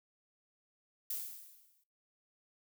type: noise with exponential decay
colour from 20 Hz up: violet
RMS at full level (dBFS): -36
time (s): 1.1-1.84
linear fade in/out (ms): 5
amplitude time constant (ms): 160
effects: noise-tail reverb RT60 0.3 s tail -22 dB re dry